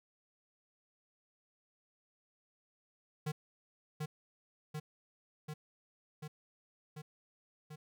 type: tone with echo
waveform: square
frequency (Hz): 152.2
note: D#3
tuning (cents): -38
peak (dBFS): -35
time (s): 3.26-3.32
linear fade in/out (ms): 10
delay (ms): 740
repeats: 6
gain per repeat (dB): -2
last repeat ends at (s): 7.76
effects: none